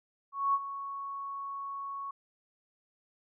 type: tone with ADSR envelope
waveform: sine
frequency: 1108.7 Hz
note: C#6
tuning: in tune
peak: -23 dBFS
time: 0.32-2.11 s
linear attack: 220 ms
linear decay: 44 ms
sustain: -13 dB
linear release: 5 ms
effects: none